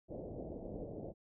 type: low-pass noise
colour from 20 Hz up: white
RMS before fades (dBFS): -45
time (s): 0.08-1.14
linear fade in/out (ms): 50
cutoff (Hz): 630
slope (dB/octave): 48
effects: none